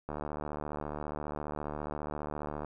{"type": "click train", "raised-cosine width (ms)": 1, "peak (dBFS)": -23, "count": 192, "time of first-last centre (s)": [0.09, 2.647], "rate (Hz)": 74.7, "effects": []}